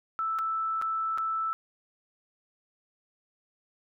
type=tone with dropouts; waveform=sine; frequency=1318.5 Hz; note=E6; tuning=in tune; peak=-27 dBFS; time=0.19-1.53 s; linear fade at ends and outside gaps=0 ms; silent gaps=0.387-0.39 / 0.815-0.822 / 1.176-1.183 s; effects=none